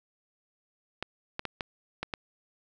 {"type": "clicks", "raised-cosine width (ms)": 0.3, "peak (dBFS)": -16, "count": 6, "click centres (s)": [1.026, 1.394, 1.453, 1.608, 2.03, 2.138], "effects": []}